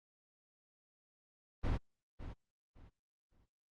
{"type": "noise with echo", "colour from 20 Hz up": "brown", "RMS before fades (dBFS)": -33, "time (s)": [1.63, 1.78], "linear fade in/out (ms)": 20, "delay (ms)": 560, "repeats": 3, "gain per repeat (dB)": -12, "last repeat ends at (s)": 3.46, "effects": ["low-pass 4000 Hz 12 dB/octave", "Opus 32 kbps"]}